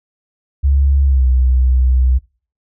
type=tone with pitch glide; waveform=sine; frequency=69.3 to 63.55 Hz; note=C#2 to C2; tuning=0 to -50 cents; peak=-9 dBFS; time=0.63-2.19 s; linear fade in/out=20 ms; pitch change=-150 cents; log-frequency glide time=1.04-1.26 s; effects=noise-tail reverb RT60 0.4 s tail -24 dB re dry